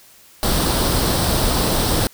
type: noise with comb filter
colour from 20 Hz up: pink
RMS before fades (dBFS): -18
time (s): 0.43-2.07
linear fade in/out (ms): 0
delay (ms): 0.22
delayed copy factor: +0.5
effects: white hiss -48 dBFS RMS until 2.13 s